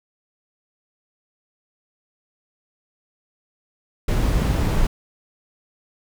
brown noise, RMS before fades -19 dBFS, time 4.08-4.87 s, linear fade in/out 5 ms, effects none

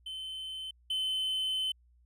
triangle tone pair in turn, 3067 / 3055 Hz, G7 / G7, -38 / -45 cents, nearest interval unison, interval 7 cents, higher first, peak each -36 / -28 dBFS, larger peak second, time 0.06-0.71 / 0.9-1.72 s, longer second, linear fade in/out 5 ms, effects added 60 Hz sine -61 dBFS peak until 2.05 s

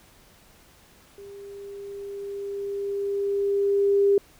sine tone with level ramp, 400 Hz, G4, 35 cents sharp, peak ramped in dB -40 to -15 dBFS, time 1.18-4.18 s, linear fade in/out 2 ms, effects pink hiss -55 dBFS RMS until 4.39 s

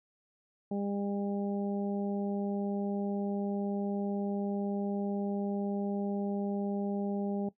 harmonic tone, 201 Hz, G3, 44 cents sharp, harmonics 1 / 2 / 3 / 4, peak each -32 / -38 / -42 / -44 dBFS, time 0.71-7.49 s, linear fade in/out 5 ms, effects noise-tail reverb RT60 0.1 s tail -17 dB re dry

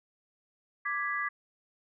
sine chord, G# diminished, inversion second, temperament equal, 1174.7 / 1661.2 / 1975.5 Hz, D6 / G#6 / B6, 0 / 0 / 0 cents, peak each -34 dBFS, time 0.85-1.29 s, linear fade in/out 10 ms, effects none

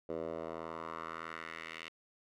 10% pulse tone with band-pass filter sweep, 81.6 Hz, E2, 17 cents flat, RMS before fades -43 dBFS, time 0.09-1.89 s, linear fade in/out 5 ms, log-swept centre 500 to 2600 Hz, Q 2.2, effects none

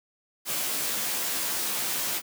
white noise with comb filter, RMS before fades -29 dBFS, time 0.45-2.22 s, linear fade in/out 50 ms, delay 14 ms, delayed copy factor +0.95, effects high-pass 150 Hz 12 dB/octave

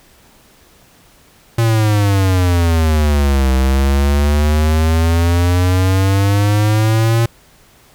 square exponential two-way sweep, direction down then up, 116.54 to 64.9 to 116.54 Hz, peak -11 dBFS, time 1.58-7.26 s, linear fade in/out 5 ms, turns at 3.53 s, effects pink hiss -48 dBFS RMS until 7.94 s

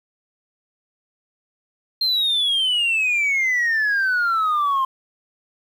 sine exponential sweep, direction down, 4200 to 1047 Hz, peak -15 dBFS, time 2.01-4.85 s, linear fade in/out 5 ms, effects tanh soft clip ceiling -15 dBFS + 8-bit

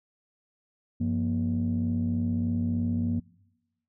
sine tone cluster, 95.5 / 173.7 / 237 Hz, G2 / F3 / A#3, -45 / -9 / +29 cents, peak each -28 / -32 / -26 dBFS, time 1-3.2 s, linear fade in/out 10 ms, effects noise-tail reverb RT60 1.0 s tail -24 dB re dry + tanh soft clip ceiling -19 dBFS

